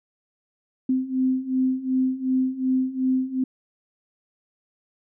sine beating tone pair, 257.6 / 260.3 Hz, C4 / C4, -27 / -9 cents, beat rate 2.7 Hz, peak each -25 / -22 dBFS, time 0.89-3.44 s, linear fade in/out 5 ms, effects none

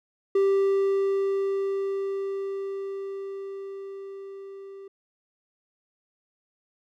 triangle tone with level ramp, 392 Hz, G4, in tune, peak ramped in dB -16 to -38 dBFS, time 0.35-4.88 s, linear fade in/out 5 ms, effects none

